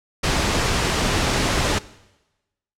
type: noise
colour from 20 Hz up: pink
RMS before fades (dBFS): -20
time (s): 0.23-1.79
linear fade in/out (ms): 10
effects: noise-tail reverb RT60 1.0 s tail -19 dB re dry + low-pass 7000 Hz 12 dB/octave